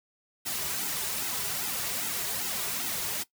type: noise with flanger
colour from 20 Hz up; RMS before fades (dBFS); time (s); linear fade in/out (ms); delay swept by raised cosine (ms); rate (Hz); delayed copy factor
white; -32; 0.45-3.24; 20; 1.7 to 3.9; 2.5; -0.9
effects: noise-tail reverb RT60 0.1 s tail -18 dB re dry